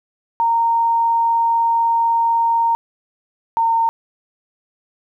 sine tone pair in turn, 924 / 914.4 Hz, A#5 / A#5, -16 / -34 cents, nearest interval unison, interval 18 cents, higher first, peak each -13 dBFS, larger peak neither, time 0.4-2.75 / 3.57-3.89 s, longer first, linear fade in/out 0 ms, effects 9-bit

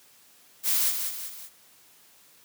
blue noise with echo, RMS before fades -24 dBFS, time 0.63-0.93 s, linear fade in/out 50 ms, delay 190 ms, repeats 3, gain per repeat -6 dB, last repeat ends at 1.5 s, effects white hiss -57 dBFS RMS until 2.44 s + high-pass 80 Hz 12 dB/octave

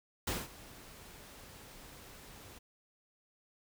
pink noise with ADSR envelope, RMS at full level -34 dBFS, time 0.27-2.59 s, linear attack 6 ms, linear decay 200 ms, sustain -19 dB, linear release 12 ms, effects none

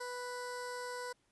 15% pulse tone with notch filter, 493.9 Hz, B4, in tune, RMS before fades -42 dBFS, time 0-1.13 s, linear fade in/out 10 ms, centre 2500 Hz, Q 1.6, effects pink hiss -75 dBFS RMS until 1.31 s + resampled to 24000 Hz

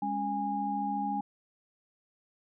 sine tone cluster, 203.9 / 277.7 / 821 Hz, G#3 / C#4 / G#5, -32 / +3 / -20 cents, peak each -35 / -37 / -31 dBFS, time 0.02-1.21 s, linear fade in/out 5 ms, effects none

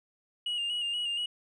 sine tone with vibrato, 2859 Hz, F7, 40 cents sharp, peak -27 dBFS, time 0.46-1.26 s, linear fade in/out 5 ms, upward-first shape square, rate 4.2 Hz, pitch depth 32 cents each way, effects tanh soft clip ceiling -28 dBFS

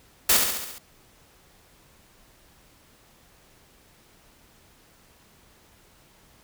white noise with echo, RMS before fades -18 dBFS, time 0.29-0.37 s, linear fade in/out 5 ms, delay 69 ms, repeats 6, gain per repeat -4 dB, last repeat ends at 0.784 s, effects pink hiss -57 dBFS RMS until 6.43 s

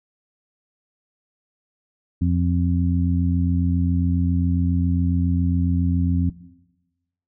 harmonic tone, 87.31 Hz, F2, in tune, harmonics 1 / 2 / 3, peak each -19 / -22 / -24 dBFS, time 2.21-6.3 s, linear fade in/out 10 ms, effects noise-tail reverb RT60 1.0 s tail -17 dB re dry

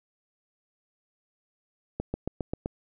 accelerating click train, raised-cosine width 2 ms, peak -16 dBFS, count 6, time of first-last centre 2-2.659 s, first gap 140 ms, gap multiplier 0.97, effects none

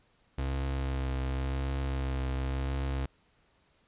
35% pulse tone with vibrato, 66.8 Hz, C2, 36 cents sharp, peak -28 dBFS, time 0.38-3.06 s, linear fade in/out 5 ms, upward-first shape triangle, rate 0.92 Hz, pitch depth 30 cents each way, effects pink hiss -68 dBFS RMS until 3.87 s + resampled to 8000 Hz

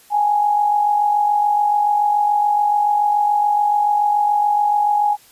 sine tone with amplitude modulation, 830.6 Hz, G#5, in tune, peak -11 dBFS, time 0.1-5.17 s, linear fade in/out 50 ms, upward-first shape sine, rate 47 Hz, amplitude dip 50%, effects white hiss -49 dBFS RMS until 5.31 s + resampled to 32000 Hz

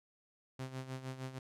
sawtooth tone with tremolo, 130.81 Hz, C3, in tune, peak -35 dBFS, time 0.59-1.39 s, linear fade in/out 5 ms, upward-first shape sine, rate 6.5 Hz, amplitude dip 70%, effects low-pass 10000 Hz 12 dB/octave

